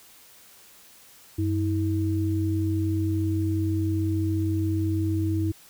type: tone pair together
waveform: sine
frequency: 95.7 / 321.9 Hz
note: G2 / E4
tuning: -41 / -41 cents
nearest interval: octave + major sixth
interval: 2100 cents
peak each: -24 / -26 dBFS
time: 1.38-5.52 s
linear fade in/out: 10 ms
effects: white hiss -52 dBFS RMS until 5.69 s